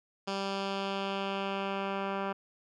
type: tone with low-pass filter sweep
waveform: 10% pulse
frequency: 196 Hz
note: G3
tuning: in tune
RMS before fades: -34 dBFS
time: 0.27-2.33 s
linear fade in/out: 10 ms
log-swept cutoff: 4900 to 1900 Hz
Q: 1.7
effects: none